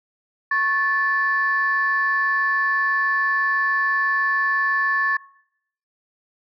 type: tone pair together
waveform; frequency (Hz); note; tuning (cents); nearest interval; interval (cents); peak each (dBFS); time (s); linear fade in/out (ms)
sine; 1100 / 1746.1; C#6 / A6; -14 / -14; minor sixth; 800; -22 / -18; 0.51-5.17; 5
effects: noise-tail reverb RT60 0.7 s tail -22 dB re dry + tanh soft clip ceiling -11 dBFS